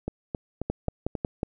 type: two click trains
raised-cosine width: 2 ms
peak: -13 / -16 dBFS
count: 5 / 5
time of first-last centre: 0.7-1.431 / 0.08-1.152 s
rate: 5.47 / 3.73 Hz
effects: none

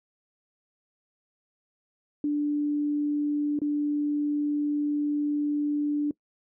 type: tone with dropouts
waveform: sine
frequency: 293.7 Hz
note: D4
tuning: in tune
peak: -23 dBFS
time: 2.24-6.11 s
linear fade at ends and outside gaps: 2 ms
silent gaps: 3.59-3.617 s
effects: noise-tail reverb RT60 0.1 s tail -22 dB re dry

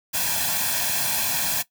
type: noise with comb filter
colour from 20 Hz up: white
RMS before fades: -24 dBFS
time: 0.13-1.63 s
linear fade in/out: 20 ms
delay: 1.2 ms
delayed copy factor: +0.7
effects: noise-tail reverb RT60 0.1 s tail -17 dB re dry + high-pass 100 Hz 12 dB/octave

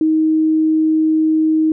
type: tone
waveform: sine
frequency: 314.8 Hz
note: D#4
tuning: 20 cents sharp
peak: -11 dBFS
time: 0.01-1.72 s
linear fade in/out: 2 ms
effects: none

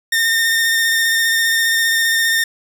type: tone with vibrato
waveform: sawtooth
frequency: 1822 Hz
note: A#6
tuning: 40 cents flat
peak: -10 dBFS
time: 0.12-2.44 s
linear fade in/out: 5 ms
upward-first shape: square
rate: 15 Hz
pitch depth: 13 cents each way
effects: none

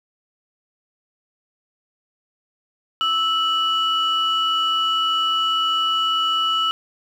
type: tone pair together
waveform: sine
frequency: 1311.8 / 2945 Hz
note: E6 / F#7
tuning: -9 / -9 cents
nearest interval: octave + major second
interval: 1400 cents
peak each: -19 dBFS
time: 3.01-6.71 s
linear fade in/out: 0 ms
effects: tanh soft clip ceiling -12 dBFS + 8-bit

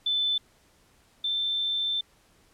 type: tone pair in turn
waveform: sine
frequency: 3520 / 3553 Hz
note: A7 / A7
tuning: 0 / +16 cents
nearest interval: unison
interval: 16 cents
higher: second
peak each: -23 / -25 dBFS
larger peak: first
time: 0.06-0.38 / 1.24-2.01 s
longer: second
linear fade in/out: 5 ms
effects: pink hiss -62 dBFS RMS until 2.53 s + low-pass 12000 Hz 12 dB/octave

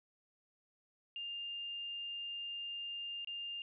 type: tone with dropouts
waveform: sine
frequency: 2805 Hz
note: F7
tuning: 7 cents sharp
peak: -40 dBFS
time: 1.16-3.62 s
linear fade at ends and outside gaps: 1 ms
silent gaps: 3.247-3.273 s
effects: none

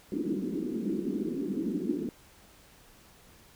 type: band-pass noise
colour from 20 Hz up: white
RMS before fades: -32 dBFS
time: 0.12-2.09 s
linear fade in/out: 2 ms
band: 190 to 360 Hz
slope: 48 dB/octave
effects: pink hiss -57 dBFS RMS until 3.55 s

